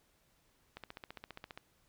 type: click train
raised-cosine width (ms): 0.3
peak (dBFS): -29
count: 13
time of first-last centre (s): 0.77-1.575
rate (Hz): 14.9
effects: pink hiss -72 dBFS RMS until 1.88 s